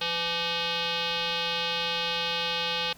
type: tone with frequency modulation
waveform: sine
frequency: 174.61 Hz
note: F3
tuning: in tune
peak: -26 dBFS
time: 0.01-2.93 s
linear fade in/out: 5 ms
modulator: 679 Hz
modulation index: 5.9
effects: pink hiss -53 dBFS RMS until 2.97 s